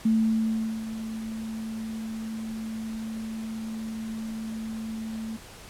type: tone with ADSR envelope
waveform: sine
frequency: 221.9 Hz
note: A3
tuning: 15 cents sharp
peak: -18 dBFS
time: 0.05-5.37 s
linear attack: 7 ms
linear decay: 760 ms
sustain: -13 dB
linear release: 13 ms
effects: pink hiss -46 dBFS RMS until 5.69 s + low-pass 12000 Hz 12 dB/octave